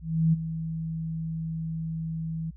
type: tone with ADSR envelope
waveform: sine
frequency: 161.8 Hz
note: E3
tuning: 32 cents flat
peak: -17 dBFS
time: 0.01-2.51 s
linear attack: 320 ms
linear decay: 22 ms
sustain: -12 dB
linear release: 14 ms
effects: added 60 Hz sine -44 dBFS peak until 2.56 s